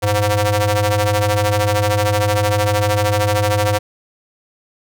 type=ring-modulated tone; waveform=sawtooth; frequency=209.7 Hz; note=G#3; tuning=17 cents sharp; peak=-7 dBFS; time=0.02-3.79 s; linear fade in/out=20 ms; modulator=308 Hz; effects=none